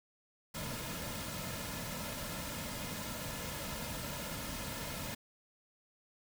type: noise with comb filter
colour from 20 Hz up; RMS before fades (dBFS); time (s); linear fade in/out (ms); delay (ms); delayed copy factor
pink; -41; 0.54-5.15; 10; 2.6; -0.6
effects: none